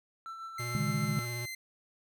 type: tone with tremolo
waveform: triangle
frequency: 1335 Hz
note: E6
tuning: 22 cents sharp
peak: -37 dBFS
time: 0.26-1.25 s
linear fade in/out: 0 ms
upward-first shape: sine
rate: 6.8 Hz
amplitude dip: 40%
type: tone with pitch glide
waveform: sawtooth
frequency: 2086 to 2073 Hz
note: C7 to C7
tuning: -6 to -17 cents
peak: -35 dBFS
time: 0.58-1.55 s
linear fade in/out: 5 ms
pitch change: -11 cents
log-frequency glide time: 1.04-1.11 s
type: tone with vibrato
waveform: square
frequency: 120 Hz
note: B2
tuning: 49 cents flat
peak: -37 dBFS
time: 0.59-1.46 s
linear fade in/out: 10 ms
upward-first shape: triangle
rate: 17 Hz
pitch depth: 38 cents each way
type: chord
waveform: sine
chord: C# suspended second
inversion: none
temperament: equal with one note detuned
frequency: 141.42 / 155.56 / 207.7 Hz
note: C#3 / D#3 / G#3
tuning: +35 / 0 / 0 cents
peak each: -34 dBFS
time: 0.75-1.19 s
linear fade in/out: 0 ms
effects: none